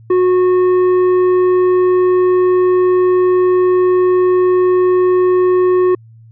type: tone with tanh clipping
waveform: triangle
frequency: 365.1 Hz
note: F#4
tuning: 23 cents flat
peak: -10 dBFS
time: 0.1-5.95 s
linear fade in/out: 5 ms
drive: 12 dB
effects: added 113 Hz sine -38 dBFS peak until 6.31 s